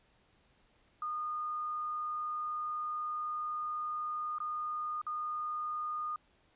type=tone with dropouts; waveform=sine; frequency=1224 Hz; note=D#6; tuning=29 cents flat; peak=-34 dBFS; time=1.02-6.16 s; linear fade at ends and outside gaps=2 ms; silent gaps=4.384-4.402 / 5.016-5.066 s; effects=pink hiss -69 dBFS RMS until 6.55 s + resampled to 8000 Hz